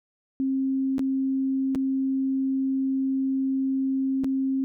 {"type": "tone with dropouts", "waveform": "sine", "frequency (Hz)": 267, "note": "C4", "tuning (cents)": 35, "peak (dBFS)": -22, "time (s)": [0.4, 4.64], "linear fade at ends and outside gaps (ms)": 0, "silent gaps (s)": [[0.982, 0.993], [1.749, 1.756], [4.237, 4.244]], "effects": []}